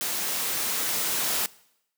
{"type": "noise with level ramp", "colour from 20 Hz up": "white", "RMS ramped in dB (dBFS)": [-29, -26], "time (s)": [0.01, 1.46], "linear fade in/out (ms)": 0, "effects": ["noise-tail reverb RT60 0.8 s tail -22 dB re dry", "high-pass 150 Hz 12 dB/octave"]}